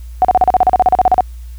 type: tone bursts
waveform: sine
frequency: 740 Hz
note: F#5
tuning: in tune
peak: -5 dBFS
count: 16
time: 0.22-1.207 s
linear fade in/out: 0 ms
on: 27 ms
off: 37 ms
effects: added 59 Hz sine -27 dBFS peak until 1.58 s + white hiss -50 dBFS RMS until 1.58 s